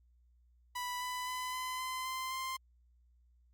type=tone with pitch steps; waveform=sawtooth; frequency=987.8 / 997.5 / 1007.4 / 1017.3 / 1027.4 / 1037.5 / 1047.7 Hz; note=B5 / B5 / B5 / C6 / C6 / C6 / C6; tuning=0 / +17 / +34 / -49 / -32 / -15 / +2 cents; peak=-33 dBFS; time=0.75-2.57 s; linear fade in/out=10 ms; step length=260 ms; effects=added 60 Hz sine -64 dBFS peak until 3.53 s + Opus 48 kbps